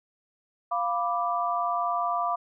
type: chord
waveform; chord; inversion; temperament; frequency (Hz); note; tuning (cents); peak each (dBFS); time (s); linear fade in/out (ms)
sine; B diminished; second; equal; 698.5 / 987.8 / 1174.7; F5 / B5 / D6; 0 / 0 / 0; -28 / -31 / -28; 0.71-2.36; 10
effects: none